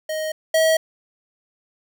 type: tone pair in turn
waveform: square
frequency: 625 / 641.1 Hz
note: D#5 / E5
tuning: +8 / -48 cents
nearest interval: unison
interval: 44 cents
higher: second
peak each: -24 / -15 dBFS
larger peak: second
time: 0.09-0.32 / 0.54-0.77 s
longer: neither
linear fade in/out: 5 ms
effects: none